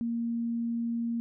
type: tone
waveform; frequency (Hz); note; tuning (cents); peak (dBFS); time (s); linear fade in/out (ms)
sine; 233.1; A#3; 0; -28; 0.01-1.2; 0
effects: none